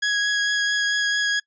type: tone with vibrato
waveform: sawtooth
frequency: 1661.2 Hz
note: G#6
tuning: in tune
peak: -16 dBFS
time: 0.02-1.4 s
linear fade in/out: 10 ms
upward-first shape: triangle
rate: 4.5 Hz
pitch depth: 12 cents each way
effects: noise-tail reverb RT60 0.1 s tail -25 dB re dry + resampled to 16000 Hz